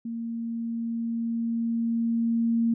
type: tone with level ramp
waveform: sine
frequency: 230.7 Hz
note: A#3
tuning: 18 cents flat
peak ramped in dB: -30 to -20 dBFS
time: 0.05-2.74 s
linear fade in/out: 5 ms
effects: none